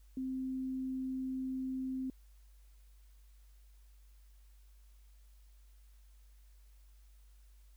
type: tone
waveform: sine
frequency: 261 Hz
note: C4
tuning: 4 cents flat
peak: -35 dBFS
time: 0.17-2.1 s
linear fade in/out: 2 ms
effects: added 50 Hz sine -57 dBFS peak until 7.76 s + white hiss -73 dBFS RMS until 7.76 s